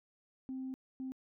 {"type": "tone bursts at uneven times", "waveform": "sine", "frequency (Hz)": 261.6, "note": "C4", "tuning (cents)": 0, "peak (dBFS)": -37, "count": 2, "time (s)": [[0.49, 0.74], [1, 1.12]], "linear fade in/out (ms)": 0, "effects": ["tanh soft clip ceiling -34 dBFS"]}